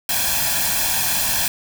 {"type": "noise with comb filter", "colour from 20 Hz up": "white", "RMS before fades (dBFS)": -20, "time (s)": [0.09, 1.48], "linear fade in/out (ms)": 2, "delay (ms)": 1.2, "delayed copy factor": 0.8, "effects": []}